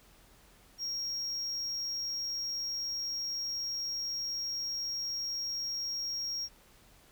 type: tone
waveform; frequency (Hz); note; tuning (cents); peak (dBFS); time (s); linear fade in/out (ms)
triangle; 5588; F8; 0; -32; 0.78-6.49; 50
effects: added 43 Hz sine -65 dBFS peak until 7.11 s + pink hiss -61 dBFS RMS until 7.11 s